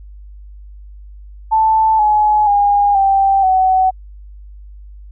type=tone with pitch steps; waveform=sine; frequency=880 / 846.1 / 813.5 / 782.2 / 752.1 Hz; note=A5 / G#5 / G#5 / G5 / F#5; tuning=0 / +32 / -36 / -4 / +28 cents; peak=-9 dBFS; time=1.51-3.91 s; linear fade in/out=20 ms; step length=480 ms; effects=added 50 Hz sine -33 dBFS peak until 5.11 s